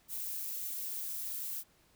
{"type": "noise with amplitude modulation", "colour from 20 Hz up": "violet", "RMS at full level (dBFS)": -37, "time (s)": [0.08, 1.64], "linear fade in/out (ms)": 50, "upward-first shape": "sine", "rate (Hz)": 195, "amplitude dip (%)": 45, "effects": ["pink hiss -67 dBFS RMS until 1.95 s"]}